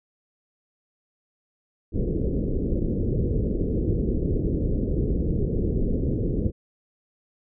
pink low-pass noise, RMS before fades -24 dBFS, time 1.92-6.52 s, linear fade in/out 50 ms, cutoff 480 Hz, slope 48 dB/octave, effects none

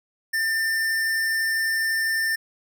square tone, 1794 Hz, A6, 33 cents sharp, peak -22 dBFS, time 0.33-2.36 s, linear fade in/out 10 ms, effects none

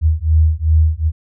sine beating tone pair, 77.78 / 80.38 Hz, D#2 / E2, 0 / -43 cents, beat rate 2.6 Hz, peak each -13 dBFS, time 0.01-1.12 s, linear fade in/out 50 ms, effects none

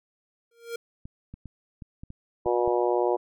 square tone with exponential growth, 466.2 Hz, A#4, in tune, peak -29 dBFS, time 0.51-0.76 s, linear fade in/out 5 ms, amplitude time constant 54 ms
clicks, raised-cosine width 5 ms, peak -28 dBFS, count 8, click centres 1.055 / 1.34 / 1.457 / 1.822 / 2.035 / 2.104 / 2.461 / 2.677 s
harmonic tone, 120.8 Hz, B2, 38 cents flat, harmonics 3 / 4 / 5 / 6 / 7 / 8, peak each -25 / -27 / -29 / -31 / -32 / -33 dBFS, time 2.45-3.17 s, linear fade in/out 20 ms
effects none

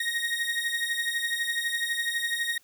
30% pulse beating tone pair, 1864.7 / 1876.7 Hz, A#6 / A#6, 0 / +11 cents, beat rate 12 Hz, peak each -27 dBFS, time 0-2.58 s, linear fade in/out 5 ms, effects white hiss -62 dBFS RMS until 2.63 s

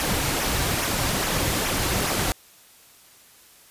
pink noise with flanger, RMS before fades -24 dBFS, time 0-2.32 s, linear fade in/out 0 ms, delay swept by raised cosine 0.23 to 4.83 ms, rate 2.4 Hz, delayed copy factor -0.5, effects white hiss -52 dBFS RMS until 3.7 s + resampled to 32000 Hz

